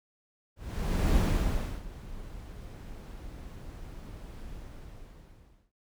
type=noise with ADSR envelope; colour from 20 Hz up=brown; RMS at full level=-23 dBFS; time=0.56-5.72 s; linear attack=600 ms; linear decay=660 ms; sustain=-20 dB; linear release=1200 ms; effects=none